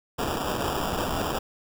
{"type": "noise with sample-and-hold", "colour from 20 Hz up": "blue", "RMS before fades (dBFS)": -28, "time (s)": [0.18, 1.39], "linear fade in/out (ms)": 10, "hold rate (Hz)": 2100, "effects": []}